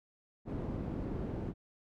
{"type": "low-pass noise", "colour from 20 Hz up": "white", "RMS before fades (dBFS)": -38, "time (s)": [0.45, 1.54], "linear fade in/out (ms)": 50, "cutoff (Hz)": 270, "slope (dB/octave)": 12, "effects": []}